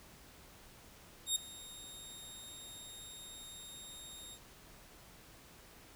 20% pulse tone with ADSR envelope, 3712 Hz, A#7, 8 cents flat, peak -23 dBFS, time 1.26-4.39 s, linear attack 96 ms, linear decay 9 ms, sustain -20 dB, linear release 58 ms, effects pink hiss -58 dBFS RMS until 5.95 s

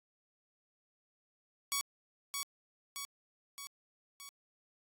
5% pulse tone with echo, 1123 Hz, C#6, 22 cents sharp, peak -20 dBFS, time 1.72-1.81 s, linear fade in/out 0 ms, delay 620 ms, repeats 4, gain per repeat -4 dB, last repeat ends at 4.29 s, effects AAC 64 kbps

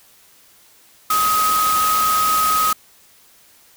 sine tone in noise, 1262 Hz, D#6, 24 cents sharp, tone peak -15 dBFS, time 1.1-2.73 s, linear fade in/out 5 ms, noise white, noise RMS -23 dBFS, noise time 1.1-2.73 s, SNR +5 dB, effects white hiss -51 dBFS RMS until 3.76 s

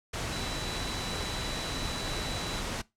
sine tone in noise, 3951 Hz, B7, in tune, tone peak -39 dBFS, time 0.32-2.61 s, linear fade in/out 10 ms, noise pink, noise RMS -34 dBFS, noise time 0.13-2.82 s, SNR -8 dB, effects noise-tail reverb RT60 0.2 s tail -20 dB re dry + low-pass 8000 Hz 12 dB/octave

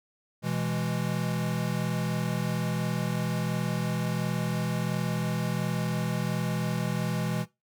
square chord, E major, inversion second, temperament equal, 123.47 / 164.81 / 207.7 Hz, B2 / E3 / G#3, 0 / 0 / 0 cents, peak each -33 / -31 / -34 dBFS, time 0.42-7.46 s, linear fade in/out 50 ms, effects noise-tail reverb RT60 0.2 s tail -18 dB re dry

